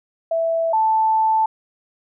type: tone pair in turn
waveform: sine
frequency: 659.3 / 880.1 Hz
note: E5 / A5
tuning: 0 / 0 cents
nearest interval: perfect fourth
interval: 500 cents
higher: second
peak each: -17 / -14 dBFS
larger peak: second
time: 0.31-0.73 / 0.73-1.46 s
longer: second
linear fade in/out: 5 ms
effects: none